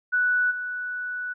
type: tone with level steps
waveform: sine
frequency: 1480 Hz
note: F#6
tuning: in tune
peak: -19 / -28 dBFS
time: 0.12-1.34 s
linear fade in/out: 20 ms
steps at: 0.5 s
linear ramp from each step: 20 ms
effects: none